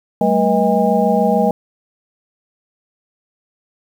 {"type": "tone cluster", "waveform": "sine", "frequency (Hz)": [193.2, 220, 483.8, 632, 809], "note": ["G3", "A3", "B4", "D#5", "G#5"], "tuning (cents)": [-25, 0, -36, 27, -46], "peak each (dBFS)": -18, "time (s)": [0.21, 1.51], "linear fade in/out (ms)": 2, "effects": ["7-bit"]}